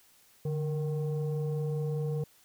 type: tone pair together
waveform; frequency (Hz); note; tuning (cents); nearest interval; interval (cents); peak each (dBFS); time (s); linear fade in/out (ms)
sine; 147.2 / 466.6; D3 / A#4; +4 / +2; octave + minor sixth; 1998; -28 / -33; 0.45-2.24; 5
effects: tanh soft clip ceiling -26 dBFS + white hiss -62 dBFS RMS until 2.44 s